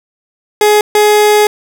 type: tone bursts at uneven times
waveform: 30% pulse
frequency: 420 Hz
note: G#4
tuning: 19 cents sharp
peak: -3 dBFS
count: 2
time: 0.61-0.81 / 0.95-1.47 s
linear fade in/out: 2 ms
effects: none